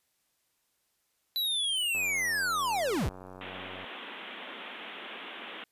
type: linear sweep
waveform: square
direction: down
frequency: 4000 to 32.7 Hz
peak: -28 dBFS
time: 1.36-3.09 s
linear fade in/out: 0 ms
type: click train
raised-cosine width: 1 ms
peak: -32 dBFS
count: 177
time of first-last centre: 1.95-3.842 s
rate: 93 Hz
type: band-pass noise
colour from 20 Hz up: white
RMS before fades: -43 dBFS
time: 3.41-5.64 s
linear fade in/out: 2 ms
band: 190 to 3500 Hz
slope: 96 dB/octave
effects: white hiss -75 dBFS RMS until 5.71 s + resampled to 32000 Hz